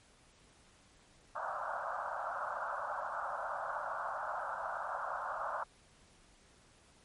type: band-pass noise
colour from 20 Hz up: white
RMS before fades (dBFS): -39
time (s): 1.35-5.64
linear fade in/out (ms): 10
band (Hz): 560 to 1500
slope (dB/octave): 96
effects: pink hiss -64 dBFS RMS until 7.04 s + MP3 48 kbps